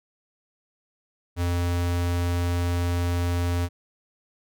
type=tone; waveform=square; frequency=87.31 Hz; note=F2; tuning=in tune; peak=-23 dBFS; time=1.36-3.69 s; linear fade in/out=50 ms; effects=none